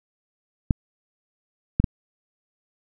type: clicks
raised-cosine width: 5 ms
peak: -5 dBFS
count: 3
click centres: 0.708 / 1.8 / 1.842 s
effects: none